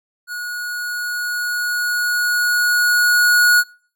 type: tone with level ramp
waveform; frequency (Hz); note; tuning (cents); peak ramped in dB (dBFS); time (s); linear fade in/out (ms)
square; 1453; F#6; -32; -26 to -10; 0.27-3.64; 50
effects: noise-tail reverb RT60 0.5 s tail -25 dB re dry